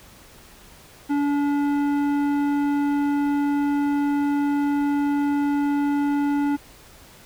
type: tone with tanh clipping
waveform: sine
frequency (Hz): 286.9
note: D4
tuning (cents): -40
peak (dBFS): -21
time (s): 1.09-6.57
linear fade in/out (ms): 20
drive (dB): 13
effects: pink hiss -48 dBFS RMS until 7.25 s